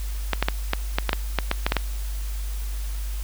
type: clicks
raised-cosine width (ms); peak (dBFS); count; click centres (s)
0.3; -4; 12; 0.333 / 0.426 / 0.485 / 0.734 / 0.985 / 1.093 / 1.131 / 1.387 / 1.514 / 1.665 / 1.721 / 1.767
effects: added 50 Hz sine -26 dBFS peak until 3.23 s + white hiss -42 dBFS RMS until 3.23 s